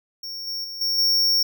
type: tone with level steps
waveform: square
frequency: 5500 Hz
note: F8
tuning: 27 cents flat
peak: -31 / -27 / -32 / -21 / -17 dBFS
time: 0.23-1.43 s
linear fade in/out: 5 ms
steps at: 0.47 / 0.64 / 0.81 / 0.98 s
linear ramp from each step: 5 ms
effects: none